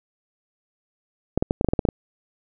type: clicks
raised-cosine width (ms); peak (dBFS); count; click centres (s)
2; -6; 10; 1.376 / 1.425 / 1.509 / 1.611 / 1.646 / 1.687 / 1.735 / 1.792 / 1.852 / 1.888
effects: none